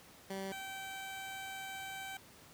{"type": "tone pair in turn", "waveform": "15% pulse", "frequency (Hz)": [193.4, 773.6], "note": ["G3", "G5"], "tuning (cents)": [-23, -23], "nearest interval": "2 octaves", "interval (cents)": 2400, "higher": "second", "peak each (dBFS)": [-33, -36], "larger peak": "first", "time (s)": [[0.3, 0.52], [0.52, 2.17]], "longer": "second", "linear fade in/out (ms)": 2, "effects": ["pink hiss -58 dBFS RMS until 2.53 s", "high-pass 80 Hz 12 dB/octave"]}